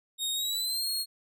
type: tone with pitch glide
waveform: sawtooth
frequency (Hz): 3729 to 4283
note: A#7 to C8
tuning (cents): 0 to +40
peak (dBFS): -26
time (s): 0.18-1.06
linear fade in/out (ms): 50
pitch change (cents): +240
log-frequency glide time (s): 0.34-0.88
effects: none